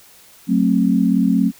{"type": "chord", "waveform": "sine", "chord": "F# diminished", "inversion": "none", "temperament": "just", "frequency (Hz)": [185, 222, 266.4], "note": ["F#3", "A3", "C4"], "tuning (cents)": [0, 16, 31], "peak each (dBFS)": -17, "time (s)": [0.47, 1.52], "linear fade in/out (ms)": 50, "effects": ["white hiss -47 dBFS RMS until 1.59 s"]}